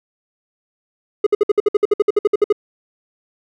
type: tone bursts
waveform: triangle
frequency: 415.3 Hz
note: G#4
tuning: in tune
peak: -7 dBFS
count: 16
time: 1.24-2.526 s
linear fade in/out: 5 ms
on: 26 ms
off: 58 ms
effects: none